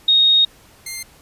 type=tone pair in turn; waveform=sine / 10% pulse; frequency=3729 / 2101 Hz; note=A#7 / C7; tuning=0 / +7 cents; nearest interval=minor seventh; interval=993 cents; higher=first; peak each=-10 / -18 dBFS; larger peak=first; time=0.08-0.45 / 0.86-1.03 s; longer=first; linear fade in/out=5 ms; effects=pink hiss -49 dBFS RMS until 1.21 s + resampled to 32000 Hz